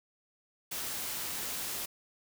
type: noise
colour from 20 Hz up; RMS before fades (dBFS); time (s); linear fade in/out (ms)
white; -37; 0.71-1.86; 10
effects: none